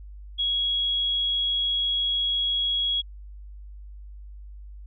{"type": "tone", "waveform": "sine", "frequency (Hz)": 3322, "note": "G#7", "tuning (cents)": 0, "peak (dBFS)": -22, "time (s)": [0.38, 3.02], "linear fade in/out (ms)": 20, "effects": ["added 50 Hz sine -39 dBFS peak until 4.86 s"]}